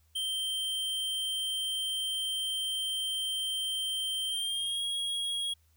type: tone with pitch glide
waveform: square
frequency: 3136 to 3298 Hz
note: G7 to G#7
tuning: 0 to -13 cents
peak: -31 dBFS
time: 0.15-5.54 s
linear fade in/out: 10 ms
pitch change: +87 cents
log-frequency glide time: 4.28-4.85 s
effects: added 79 Hz sine -64 dBFS peak until 5.76 s + white hiss -72 dBFS RMS until 5.76 s